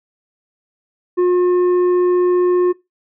sine tone with tanh clipping, 358.5 Hz, F4, 45 cents sharp, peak -12 dBFS, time 1.17-2.73 s, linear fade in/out 20 ms, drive 6 dB, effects noise-tail reverb RT60 0.2 s tail -20 dB re dry

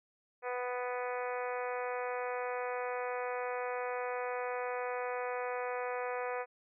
harmonic tone, 247.8 Hz, B3, 6 cents sharp, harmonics 2 / 3 / 4 / 5 / 6 / 7 / 8 / 9 / 10, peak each -37 / -41 / -43 / -45 / -47 / -48 / -49 / -50 / -51 dBFS, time 0.42-6.46 s, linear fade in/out 50 ms, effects none

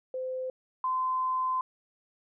sine tone pair in turn, 515 / 1030 Hz, C5 / C6, -28 / -28 cents, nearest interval octave, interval 1200 cents, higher second, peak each -31 / -26 dBFS, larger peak second, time 0.14-0.5 / 0.84-1.61 s, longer second, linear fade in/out 2 ms, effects none

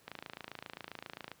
click train, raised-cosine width 0.3 ms, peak -26 dBFS, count 35, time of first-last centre 0.08-1.316 s, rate 27.5 Hz, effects pink hiss -64 dBFS RMS until 1.4 s + high-pass 100 Hz 12 dB/octave

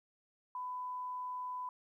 sine tone, 1000 Hz, B5, 21 cents sharp, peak -38 dBFS, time 0.55-1.69 s, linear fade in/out 2 ms, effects 13-bit

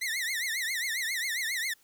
sawtooth tone with vibrato, 1958 Hz, B6, 15 cents flat, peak -26 dBFS, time 0.01-1.74 s, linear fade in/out 10 ms, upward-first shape triangle, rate 7.4 Hz, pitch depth 210 cents each way, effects white hiss -64 dBFS RMS until 1.83 s

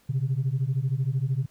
sine beating tone pair, 126.3 / 139.3 Hz, B2 / C#3, +39 / +9 cents, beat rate 13 Hz, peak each -25 dBFS, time 0.09-1.46 s, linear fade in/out 10 ms, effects tanh soft clip ceiling -18 dBFS + pink hiss -62 dBFS RMS until 1.5 s

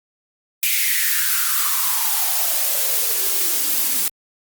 blue noise with high-pass filter sweep, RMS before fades -19 dBFS, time 0.63-4.08 s, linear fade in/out 0 ms, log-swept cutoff 2400 to 220 Hz, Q 5.7, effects Opus 32 kbps

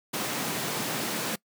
pink high-pass noise, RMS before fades -31 dBFS, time 0.13-1.36 s, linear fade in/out 10 ms, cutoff 150 Hz, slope 24 dB/octave, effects noise-tail reverb RT60 0.1 s tail -23 dB re dry

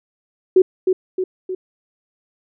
sine tone with echo, 372.1 Hz, F#4, 10 cents sharp, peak -7 dBFS, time 0.56-0.62 s, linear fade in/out 5 ms, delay 310 ms, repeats 3, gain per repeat -5 dB, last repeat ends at 1.55 s, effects none

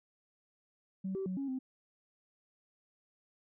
sine tone with pitch steps, 190.5 / 385 / 185.6 / 275.3 / 260.1 Hz, G3 / G4 / F#3 / C#4 / C4, -49 / -31 / +6 / -12 / -10 cents, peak -33 dBFS, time 1.04-1.59 s, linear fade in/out 10 ms, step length 110 ms, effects tanh soft clip ceiling -30 dBFS

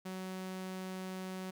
sawtooth tone, 186.9 Hz, F#3, 18 cents sharp, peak -36 dBFS, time 0.05-1.51 s, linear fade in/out 10 ms, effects none

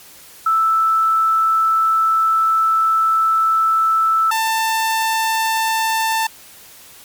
sine / sawtooth tone pair in turn, 1318.5 / 890.9 Hz, E6 / A5, 0 / +21 cents, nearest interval perfect fifth, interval 679 cents, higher first, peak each -12 dBFS, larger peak neither, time 0.46-4.31 / 4.31-6.27 s, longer first, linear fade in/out 5 ms, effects white hiss -42 dBFS RMS until 7.04 s + MP3 96 kbps

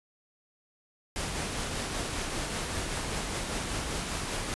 pink noise with tremolo, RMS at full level -32 dBFS, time 1.16-4.54 s, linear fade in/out 0 ms, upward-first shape triangle, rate 5.1 Hz, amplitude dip 30%, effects resampled to 24000 Hz

